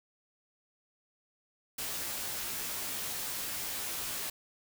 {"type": "noise with comb filter", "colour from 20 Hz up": "white", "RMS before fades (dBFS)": -37, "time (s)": [1.78, 4.3], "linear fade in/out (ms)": 5, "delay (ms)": 16, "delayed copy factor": -0.65, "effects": []}